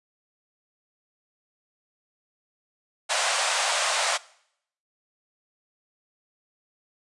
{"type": "band-pass noise", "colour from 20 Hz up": "pink", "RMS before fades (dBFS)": -25, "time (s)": [3.09, 4.18], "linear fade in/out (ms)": 20, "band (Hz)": [590, 9400], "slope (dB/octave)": 48, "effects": ["noise-tail reverb RT60 0.7 s tail -21 dB re dry", "resampled to 24000 Hz"]}